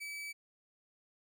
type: tone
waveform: 40% pulse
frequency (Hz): 2296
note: D7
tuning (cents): -40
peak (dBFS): -40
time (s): 0-0.33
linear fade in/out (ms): 20
effects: none